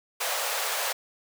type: high-pass noise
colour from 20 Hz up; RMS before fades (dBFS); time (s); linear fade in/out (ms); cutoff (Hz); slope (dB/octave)
pink; -29; 0.2-0.93; 10; 500; 48
effects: none